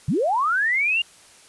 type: linear sweep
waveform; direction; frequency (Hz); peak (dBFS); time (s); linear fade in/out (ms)
sine; up; 110 to 2848; -18; 0.08-1.02; 5
effects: white hiss -50 dBFS RMS until 1.48 s + resampled to 24000 Hz